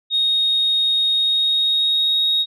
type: tone with pitch glide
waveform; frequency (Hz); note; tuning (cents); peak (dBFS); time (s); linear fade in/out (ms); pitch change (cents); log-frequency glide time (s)
sine; 3729 to 3759; A#7 to A#7; 0 to +14; -14; 0.1-2.46; 50; +14; 1.1-2.18
effects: tanh soft clip ceiling -10 dBFS